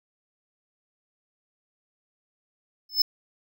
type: tone with exponential growth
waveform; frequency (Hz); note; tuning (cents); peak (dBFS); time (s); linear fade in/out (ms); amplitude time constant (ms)
square; 5240; E8; -11; -14; 2.89-3.02; 5; 28
effects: none